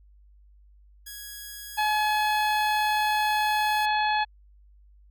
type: tone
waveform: 5% pulse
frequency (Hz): 1661.2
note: G#6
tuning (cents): 0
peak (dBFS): -27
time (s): 1.06-3.86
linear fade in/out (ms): 10
type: harmonic tone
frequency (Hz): 850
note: G#5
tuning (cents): +40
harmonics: 1 / 2 / 3 / 4 / 5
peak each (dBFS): -23 / -29 / -33 / -35 / -37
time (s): 1.77-4.25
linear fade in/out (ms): 20
effects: added 50 Hz sine -52 dBFS peak until 5.1 s